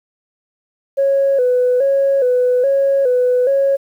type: tone with vibrato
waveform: sine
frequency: 523.3 Hz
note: C5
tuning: in tune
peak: -10 dBFS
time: 0.97-3.77 s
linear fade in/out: 20 ms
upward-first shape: square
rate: 1.2 Hz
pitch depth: 86 cents each way
effects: tanh soft clip ceiling -7 dBFS + 8-bit